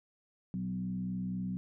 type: tone with frequency modulation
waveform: sine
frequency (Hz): 184.9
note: F#3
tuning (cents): -1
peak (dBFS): -33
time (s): 0.54-1.57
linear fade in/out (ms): 0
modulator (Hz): 64.1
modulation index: 0.71
effects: none